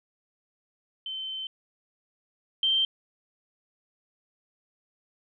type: tone pair in turn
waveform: sine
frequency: 3083 / 3137 Hz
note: G7 / G7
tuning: -29 / +1 cents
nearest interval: unison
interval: 30 cents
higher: second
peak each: -32 / -21 dBFS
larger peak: second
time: 1.06-1.47 / 2.63-2.85 s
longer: first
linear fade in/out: 2 ms
effects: none